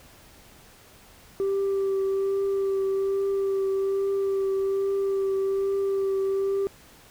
sine tone with vibrato, 390.6 Hz, G4, 6 cents flat, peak -20 dBFS, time 1.4-6.67 s, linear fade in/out 0 ms, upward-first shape triangle, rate 1.2 Hz, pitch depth 16 cents each way, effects tanh soft clip ceiling -21 dBFS + pink hiss -52 dBFS RMS until 7.1 s

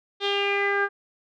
sawtooth tone with low-pass filter sweep, 401.2 Hz, G4, 40 cents sharp, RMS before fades -24 dBFS, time 0.2-0.89 s, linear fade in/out 50 ms, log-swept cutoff 3600 to 1500 Hz, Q 6.3, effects none

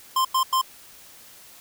square tone bursts, 1046.5 Hz, C6, in tune, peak -19 dBFS, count 3, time 0.16-0.615 s, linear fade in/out 5 ms, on 89 ms, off 94 ms, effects white hiss -48 dBFS RMS until 1.6 s

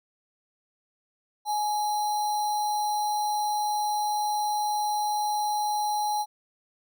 sine tone with sample-and-hold, 839 Hz, G#5, 17 cents sharp, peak -24 dBFS, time 1.45-6.26 s, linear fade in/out 50 ms, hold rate 4900 Hz, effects none

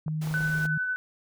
sine tone, 155.56 Hz, D#3, in tune, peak -27 dBFS, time 0.06-0.78 s, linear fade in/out 5 ms
clicks, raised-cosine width 1 ms, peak -28 dBFS, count 5, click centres 0.081 / 0.273 / 0.312 / 0.407 / 0.654 s
pink noise, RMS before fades -42 dBFS, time 0.21-0.67 s, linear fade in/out 10 ms
sine tone with tremolo, 1502 Hz, F#6, 26 cents sharp, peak -25 dBFS, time 0.34-0.96 s, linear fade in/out 0 ms, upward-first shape sine, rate 11 Hz, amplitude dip 30%
effects none

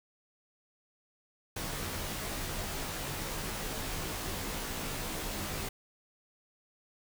pink noise with comb filter, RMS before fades -37 dBFS, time 1.56-5.69 s, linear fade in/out 5 ms, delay 17 ms, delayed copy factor -1, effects none

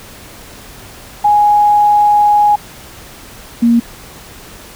sine tone pair in turn, 830.6 / 234.3 Hz, G#5 / A#3, 0 / +9 cents, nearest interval octave + minor seventh, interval 2191 cents, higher first, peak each -6 dBFS, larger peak neither, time 1.24-2.56 / 3.62-3.8 s, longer first, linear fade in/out 10 ms, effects pink hiss -35 dBFS RMS until 4.75 s

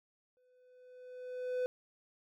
triangle tone with exponential growth, 502 Hz, B4, 28 cents sharp, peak -28 dBFS, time 0.37-1.66 s, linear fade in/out 0 ms, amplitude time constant 280 ms, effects none

